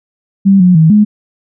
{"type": "tone with pitch steps", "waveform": "sine", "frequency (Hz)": [195.6, 180.6, 159.7, 210], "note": ["G3", "F#3", "D#3", "G#3"], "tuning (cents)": [-4, -42, 45, 19], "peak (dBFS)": -3, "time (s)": [0.45, 1.05], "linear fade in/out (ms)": 20, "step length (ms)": 150, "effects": []}